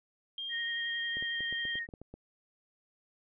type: tone with pitch glide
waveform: sine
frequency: 3208 to 3184 Hz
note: G7 to G7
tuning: +39 to +26 cents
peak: -36 dBFS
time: 0.38-1.79 s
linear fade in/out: 2 ms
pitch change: -13 cents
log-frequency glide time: 0.93-1.45 s
type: tone with vibrato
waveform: sine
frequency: 1864.7 Hz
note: A#6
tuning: in tune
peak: -34 dBFS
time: 0.49-1.87 s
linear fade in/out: 50 ms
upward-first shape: sine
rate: 11 Hz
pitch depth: 15 cents each way
type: clicks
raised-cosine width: 2 ms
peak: -33 dBFS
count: 10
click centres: 1.17 / 1.225 / 1.406 / 1.526 / 1.653 / 1.755 / 1.889 / 1.938 / 2.016 / 2.14 s
effects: none